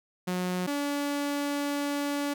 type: tone pair in turn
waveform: sawtooth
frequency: 181.3 / 286.7 Hz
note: F#3 / D4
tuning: -35 / -42 cents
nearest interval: minor sixth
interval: 793 cents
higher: second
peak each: -24 dBFS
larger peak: neither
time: 0.27-0.67 / 0.67-2.34 s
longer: second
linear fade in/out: 10 ms
effects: none